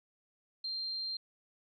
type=tone; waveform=sine; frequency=4174 Hz; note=C8; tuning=5 cents flat; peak=-35 dBFS; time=0.64-1.17 s; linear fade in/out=5 ms; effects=none